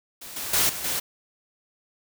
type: noise with level steps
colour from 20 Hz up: white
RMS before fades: -40 / -32 / -21 / -33 / -27 dBFS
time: 0.21-1 s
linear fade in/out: 10 ms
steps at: 0.36 / 0.53 / 0.69 / 0.84 s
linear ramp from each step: 5 ms
effects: none